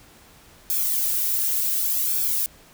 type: noise with flanger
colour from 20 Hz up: violet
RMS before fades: -23 dBFS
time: 0.7-2.46 s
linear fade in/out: 0 ms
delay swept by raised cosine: 1 to 2.7 ms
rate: 0.68 Hz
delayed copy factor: -0.8
effects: pink hiss -51 dBFS RMS until 2.73 s